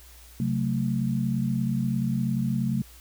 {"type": "chord", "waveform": "sine", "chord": "F# diminished", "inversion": "second", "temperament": "just", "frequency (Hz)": [133.2, 185, 222], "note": ["C3", "F#3", "A3"], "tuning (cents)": [31, 0, 16], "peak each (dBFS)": [-27, -29, -27], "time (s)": [0.4, 2.82], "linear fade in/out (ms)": 2, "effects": ["added 60 Hz sine -49 dBFS peak until 3 s", "white hiss -52 dBFS RMS until 3 s"]}